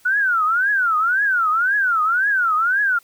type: tone with vibrato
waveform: sine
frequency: 1441 Hz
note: F#6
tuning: 46 cents flat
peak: -15 dBFS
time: 0.05-2.99 s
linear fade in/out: 10 ms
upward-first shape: triangle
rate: 1.9 Hz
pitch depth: 290 cents each way
effects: white hiss -54 dBFS RMS until 3.03 s